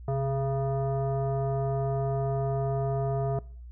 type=tone with frequency modulation; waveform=sine; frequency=132.9 Hz; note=C3; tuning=27 cents sharp; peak=-25 dBFS; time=0.08-3.39 s; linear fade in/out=2 ms; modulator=547 Hz; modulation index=0.93; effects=noise-tail reverb RT60 0.5 s tail -22 dB re dry + added 60 Hz sine -41 dBFS peak until 3.71 s